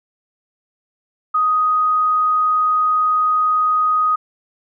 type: tone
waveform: sine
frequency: 1249 Hz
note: D#6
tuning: 6 cents sharp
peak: -13 dBFS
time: 1.34-4.16 s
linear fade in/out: 10 ms
effects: none